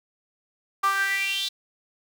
sawtooth tone with high-pass filter sweep, 392 Hz, G4, in tune, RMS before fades -25 dBFS, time 0.83-1.49 s, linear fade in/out 10 ms, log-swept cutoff 1100 to 3900 Hz, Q 7.5, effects none

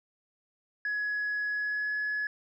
sine tone with pitch glide, 1682 to 1696.6 Hz, G#6 to G#6, +22 to +36 cents, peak -27 dBFS, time 0.85-2.27 s, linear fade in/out 2 ms, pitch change +14 cents, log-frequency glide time 1.49-1.95 s, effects tanh soft clip ceiling -26 dBFS

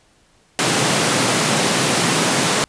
pink high-pass noise, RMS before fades -17 dBFS, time 0.59-2.64 s, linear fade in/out 0 ms, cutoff 120 Hz, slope 48 dB/octave, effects pink hiss -56 dBFS RMS until 2.68 s + resampled to 22050 Hz

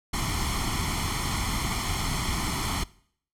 pink noise with comb filter, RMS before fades -28 dBFS, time 0.13-2.84 s, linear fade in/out 10 ms, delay 0.93 ms, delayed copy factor +0.75, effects noise-tail reverb RT60 0.6 s tail -21 dB re dry + low-pass 11000 Hz 12 dB/octave

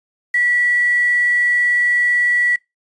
sine tone with quantisation, 1947 Hz, B6, 25 cents flat, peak -13 dBFS, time 0.34-2.56 s, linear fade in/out 5 ms, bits 6, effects noise-tail reverb RT60 0.2 s tail -23 dB re dry + resampled to 22050 Hz

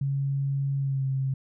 sine tone with pitch glide, 138.3 to 133.98 Hz, C#3 to C3, -4 to +41 cents, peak -24 dBFS, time 0.01-1.34 s, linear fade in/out 5 ms, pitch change -55 cents, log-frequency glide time 0.78-1.06 s, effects none

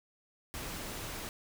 pink noise, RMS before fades -41 dBFS, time 0.54-1.29 s, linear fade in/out 0 ms, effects none

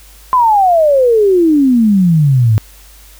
sine exponential sweep, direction down, 1041 to 103.83 Hz, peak -6 dBFS, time 0.33-2.58 s, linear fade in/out 0 ms, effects added 50 Hz sine -39 dBFS peak until 3.19 s + white hiss -42 dBFS RMS until 3.19 s

